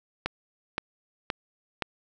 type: click train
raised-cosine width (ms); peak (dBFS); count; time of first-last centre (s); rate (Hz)
0.3; -11; 4; 0.26-1.823; 1.92
effects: none